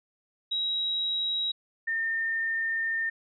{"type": "tone pair in turn", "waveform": "sine", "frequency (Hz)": [3843, 1813.7], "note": ["B7", "A#6"], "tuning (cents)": [-48, -48], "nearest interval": "octave + minor second", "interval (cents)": 1300, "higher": "first", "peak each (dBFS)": [-26, -26], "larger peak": "neither", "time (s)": [[0.51, 1.52], [1.87, 3.1]], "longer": "second", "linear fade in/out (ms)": 10, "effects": []}